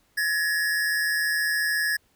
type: tone pair together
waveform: square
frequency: 1693.4 / 1853 Hz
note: G#6 / A#6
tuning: +33 / -11 cents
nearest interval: major second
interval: 156 cents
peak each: -24 / -30 dBFS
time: 0.17-1.97 s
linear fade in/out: 10 ms
effects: pink hiss -65 dBFS RMS until 2.15 s